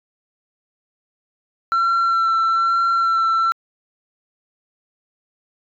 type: tone with vibrato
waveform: sine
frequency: 1351 Hz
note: E6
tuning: 42 cents sharp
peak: -12 dBFS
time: 1.72-3.52 s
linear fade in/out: 0 ms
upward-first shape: sine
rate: 1.1 Hz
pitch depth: 15 cents each way
effects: tanh soft clip ceiling -14 dBFS